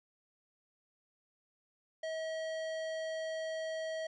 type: tone with hard clipping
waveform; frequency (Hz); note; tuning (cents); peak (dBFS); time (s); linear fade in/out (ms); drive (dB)
sine; 640; D#5; +49; -38; 2.03-4.07; 5; 15
effects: resampled to 24000 Hz